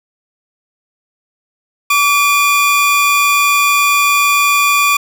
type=tone pair together; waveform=45% pulse; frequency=1149 / 2425 Hz; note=D6 / D#7; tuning=-38 / -45 cents; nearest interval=octave + minor second; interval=1293 cents; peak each=-12 dBFS; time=1.9-4.97 s; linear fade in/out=5 ms; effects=none